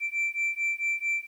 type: beating tone pair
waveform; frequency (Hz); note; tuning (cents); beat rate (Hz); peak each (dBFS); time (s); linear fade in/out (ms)
sine; 2340 / 2344.5; D7 / D7; -7 / -4; 4.5; -27; 0-1.27; 50
effects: tanh soft clip ceiling -23 dBFS + 10-bit